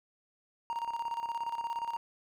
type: tone with tremolo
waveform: triangle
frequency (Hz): 932.3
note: A#5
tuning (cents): 0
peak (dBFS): -29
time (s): 0.7-1.97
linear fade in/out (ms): 0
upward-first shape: square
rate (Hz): 17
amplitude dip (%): 65
effects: none